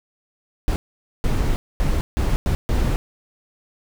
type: noise bursts at uneven times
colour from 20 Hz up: brown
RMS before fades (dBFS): -19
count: 6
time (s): 0.68-0.76 / 1.24-1.56 / 1.8-2.01 / 2.17-2.36 / 2.46-2.55 / 2.69-2.96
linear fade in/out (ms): 0
effects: none